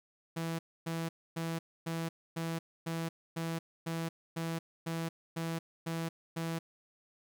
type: tone bursts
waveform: sawtooth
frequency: 164.81 Hz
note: E3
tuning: in tune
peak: -30 dBFS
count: 13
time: 0.36-6.59 s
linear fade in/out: 10 ms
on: 230 ms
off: 270 ms
effects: none